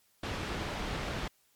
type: low-pass noise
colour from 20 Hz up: pink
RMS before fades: -36 dBFS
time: 0.23-1.28 s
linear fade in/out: 5 ms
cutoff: 3800 Hz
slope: 12 dB/octave
effects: white hiss -69 dBFS RMS until 1.55 s + MP3 96 kbps